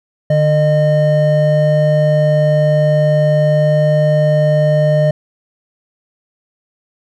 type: tone pair together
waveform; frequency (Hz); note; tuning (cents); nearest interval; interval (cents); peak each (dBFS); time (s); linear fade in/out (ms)
triangle; 149.92 / 610; D3 / D#5; +36 / -34; 2 octaves; 2430; -10; 0.3-5.11; 5
effects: none

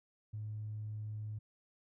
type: tone with tanh clipping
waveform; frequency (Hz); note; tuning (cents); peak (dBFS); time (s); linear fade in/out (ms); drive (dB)
triangle; 106.9; A2; -49; -39; 0.33-1.39; 10; 4
effects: none

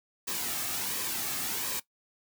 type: noise with flanger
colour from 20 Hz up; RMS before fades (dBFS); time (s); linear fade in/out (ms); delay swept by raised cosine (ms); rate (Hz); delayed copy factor
white; -33; 0.27-1.8; 10; 1.4 to 2.09; 1.4; -0.5
effects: noise-tail reverb RT60 0.1 s tail -17 dB re dry

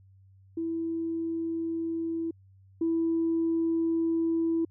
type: tone pair in turn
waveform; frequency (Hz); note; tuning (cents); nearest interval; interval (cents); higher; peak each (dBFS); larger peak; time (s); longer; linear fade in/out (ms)
sine; 329.6 / 329.6; E4 / E4; 0 / 0; unison; 0; neither; -28 / -23; second; 0.57-2.31 / 2.81-4.65; second; 5
effects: tanh soft clip ceiling -19 dBFS + added 96 Hz sine -54 dBFS peak until 4.7 s

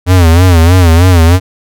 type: tone with vibrato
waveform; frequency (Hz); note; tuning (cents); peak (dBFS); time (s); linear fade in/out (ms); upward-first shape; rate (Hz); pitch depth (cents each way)
square; 86.8; F2; -10; -3; 0.06-1.4; 50; sine; 3.2; 120
effects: none

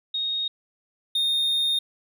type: tone pair in turn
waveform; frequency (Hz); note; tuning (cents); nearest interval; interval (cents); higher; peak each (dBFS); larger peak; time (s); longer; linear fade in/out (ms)
sine / triangle; 3729 / 3678; A#7 / A#7; 0 / -24; unison; 24; first; -24 / -19; second; 0.14-0.48 / 1.15-1.79; second; 5
effects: none

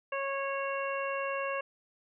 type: harmonic tone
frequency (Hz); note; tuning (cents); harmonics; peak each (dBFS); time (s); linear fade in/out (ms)
550; C#5; -14; 1 / 2 / 3 / 4 / 5; -34 / -36 / -40 / -44 / -40; 0.12-1.61; 5
effects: none

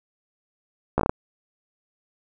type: slowing click train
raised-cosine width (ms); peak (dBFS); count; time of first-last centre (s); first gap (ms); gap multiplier
1; -6; 6; 0.98-1.095; 14; 1.25
effects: none

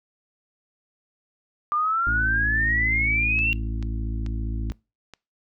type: exponential sweep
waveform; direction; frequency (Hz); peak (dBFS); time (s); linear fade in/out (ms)
sine; up; 1187 to 2763; -20; 1.72-3.53; 0
type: harmonic tone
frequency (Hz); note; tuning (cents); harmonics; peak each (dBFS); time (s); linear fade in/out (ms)
55; A1; 0; 1 / 2 / 4 / 5 / 6; -26 / -32 / -38 / -40 / -42; 2.07-4.72; 0
type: click train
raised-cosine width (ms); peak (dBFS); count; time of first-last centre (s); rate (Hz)
0.2; -24; 5; 3.39-5.137; 2.29
effects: noise-tail reverb RT60 0.3 s tail -25 dB re dry

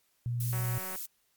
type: tone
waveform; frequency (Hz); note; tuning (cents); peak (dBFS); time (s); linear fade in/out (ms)
sine; 120; B2; -49; -29; 0.26-0.78; 0
type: noise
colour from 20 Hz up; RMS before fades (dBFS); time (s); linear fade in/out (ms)
violet; -38; 0.4-1.06; 5
type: click train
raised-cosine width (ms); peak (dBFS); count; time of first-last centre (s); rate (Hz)
0.5; -28; 81; 0.53-0.958; 187
effects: white hiss -72 dBFS RMS until 1.36 s + MP3 96 kbps

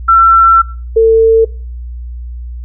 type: tone pair in turn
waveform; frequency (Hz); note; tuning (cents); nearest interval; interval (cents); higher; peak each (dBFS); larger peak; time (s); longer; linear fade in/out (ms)
sine; 1346 / 449.2; E6 / A4; +36 / +36; octave + perfect fifth; 1900; first; -3; neither; 0.08-0.62 / 0.96-1.45; first; 10
effects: noise-tail reverb RT60 0.4 s tail -21 dB re dry + added 60 Hz sine -21 dBFS peak until 2.64 s

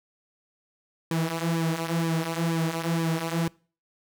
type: tone with flanger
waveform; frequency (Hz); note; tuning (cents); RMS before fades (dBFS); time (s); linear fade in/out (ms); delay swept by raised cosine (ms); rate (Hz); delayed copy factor
sawtooth; 164.81; E3; 0; -27; 1.11-3.48; 2; 1.4 to 6.7; 2.1; -0.7
effects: noise-tail reverb RT60 0.4 s tail -24 dB re dry

